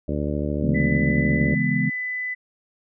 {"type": "harmonic tone", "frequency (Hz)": 73.42, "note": "D2", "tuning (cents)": 0, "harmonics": [1, 2, 3, 4, 5, 6, 7, 8], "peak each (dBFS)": [-28, -29, -29, -29, -33, -35, -36, -33], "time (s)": [0.08, 1.55], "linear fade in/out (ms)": 5}
{"type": "chord", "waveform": "sine", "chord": "C# minor seventh", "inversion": "none", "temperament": "equal", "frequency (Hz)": [138.59, 164.81, 207.7, 246.9], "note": ["C#3", "E3", "G#3", "B3"], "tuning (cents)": [0, 0, 0, 0], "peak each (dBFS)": -25, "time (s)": [0.62, 1.9], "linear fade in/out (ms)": 10}
{"type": "tone", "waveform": "sine", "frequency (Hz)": 2000, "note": "B6", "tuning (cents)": 21, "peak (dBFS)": -25, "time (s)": [0.74, 2.35], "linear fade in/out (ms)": 20}
{"effects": []}